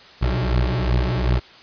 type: beating tone pair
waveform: 25% pulse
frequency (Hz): 60.2 / 62.9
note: B1 / B1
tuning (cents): -44 / +32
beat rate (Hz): 2.7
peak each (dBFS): -17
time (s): 0.21-1.4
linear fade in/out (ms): 20
effects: white hiss -45 dBFS RMS until 1.62 s + resampled to 11025 Hz